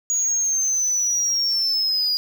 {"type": "linear sweep", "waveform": "sine", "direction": "down", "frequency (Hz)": [6750, 4855], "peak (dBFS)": -16, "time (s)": [0.1, 2.17], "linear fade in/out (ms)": 0, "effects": ["tanh soft clip ceiling -17 dBFS", "7-bit"]}